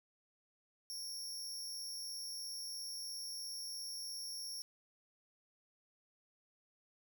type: tone with amplitude modulation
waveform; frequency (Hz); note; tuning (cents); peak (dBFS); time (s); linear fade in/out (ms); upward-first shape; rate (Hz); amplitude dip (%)
sawtooth; 5500; F8; -27; -36; 0.9-4.62; 0; sine; 243; 85
effects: none